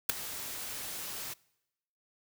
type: noise with ADSR envelope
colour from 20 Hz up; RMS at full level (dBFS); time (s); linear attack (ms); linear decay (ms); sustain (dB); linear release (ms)
white; -22; 0.09-1.34; 7; 7; -18; 12
effects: noise-tail reverb RT60 0.9 s tail -24 dB re dry